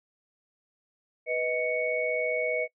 sine tone cluster, 493 / 628 / 2225 Hz, B4 / D#5 / C#7, -3 / +16 / +6 cents, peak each -30 dBFS, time 1.26-2.68 s, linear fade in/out 50 ms, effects noise-tail reverb RT60 0.1 s tail -23 dB re dry

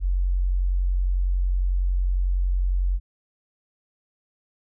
sine tone, 45.47 Hz, F#1, 29 cents flat, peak -19 dBFS, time 0-3 s, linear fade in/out 50 ms, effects none

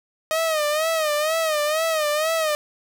sawtooth tone with vibrato, 622.3 Hz, D#5, in tune, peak -16 dBFS, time 0.31-2.55 s, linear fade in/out 0 ms, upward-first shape sine, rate 2.1 Hz, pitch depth 90 cents each way, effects 9-bit

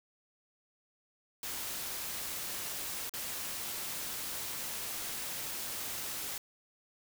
white noise with dropouts, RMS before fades -39 dBFS, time 1.43-6.38 s, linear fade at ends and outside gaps 2 ms, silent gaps 3.095-3.137 s, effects none

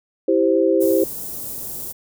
sine chord, C major, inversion first, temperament equal, 329.6 / 392 / 523.3 Hz, E4 / G4 / C5, 0 / 0 / 0 cents, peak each -18 / -18 / -18 dBFS, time 0.28-1.04 s, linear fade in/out 5 ms
white band-stop noise, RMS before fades -30 dBFS, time 0.8-1.93 s, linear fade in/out 20 ms, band 480 to 10000 Hz, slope 12 dB/octave
effects none

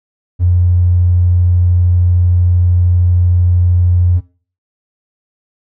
triangle tone, 88.7 Hz, F2, 27 cents sharp, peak -3 dBFS, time 0.39-4.21 s, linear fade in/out 50 ms, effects noise-tail reverb RT60 0.4 s tail -22 dB re dry + tanh soft clip ceiling -5 dBFS

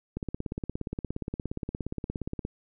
click train, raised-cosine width 3 ms, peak -19 dBFS, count 40, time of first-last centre 0.17-2.451 s, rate 17.1 Hz, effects none

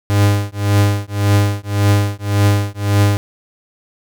45% pulse tone with tremolo, 101.8 Hz, G#2, 34 cents flat, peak -8 dBFS, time 0.1-3.17 s, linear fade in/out 0 ms, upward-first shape triangle, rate 1.8 Hz, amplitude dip 100%, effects none

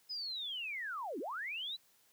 sine linear two-way sweep, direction down then up, 5100 to 243.5 to 4057 Hz, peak -38 dBFS, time 0.09-1.77 s, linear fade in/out 20 ms, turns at 1.19 s, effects white hiss -69 dBFS RMS until 2.12 s + high-pass 80 Hz 12 dB/octave

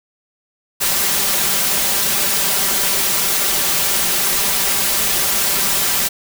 white noise with comb filter, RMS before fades -17 dBFS, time 0.8-6.09 s, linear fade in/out 20 ms, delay 5.1 ms, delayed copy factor +0.6, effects none

